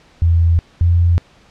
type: tone pair in turn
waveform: sine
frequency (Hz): 83.9 / 86.06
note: E2 / F2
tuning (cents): +31 / -25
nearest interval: unison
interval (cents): 44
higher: second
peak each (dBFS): -9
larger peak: neither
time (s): 0.22-0.59 / 0.81-1.18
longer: neither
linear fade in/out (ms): 0
effects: pink hiss -49 dBFS RMS until 1.5 s + low-pass 5000 Hz 12 dB/octave